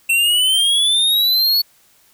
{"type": "exponential sweep", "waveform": "square", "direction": "up", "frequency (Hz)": [2690, 4435], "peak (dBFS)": -13, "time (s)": [0.09, 1.62], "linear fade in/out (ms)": 10, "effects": ["white hiss -54 dBFS RMS until 2.13 s"]}